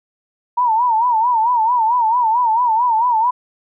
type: tone with vibrato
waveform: sine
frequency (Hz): 932.3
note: A#5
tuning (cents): 0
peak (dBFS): -12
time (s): 0.57-3.31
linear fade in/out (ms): 10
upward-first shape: sine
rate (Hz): 4.5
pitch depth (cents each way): 120
effects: none